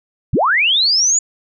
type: linear sweep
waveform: sine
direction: up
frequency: 54 to 7030 Hz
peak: -11 dBFS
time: 0.33-1.19 s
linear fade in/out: 5 ms
effects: none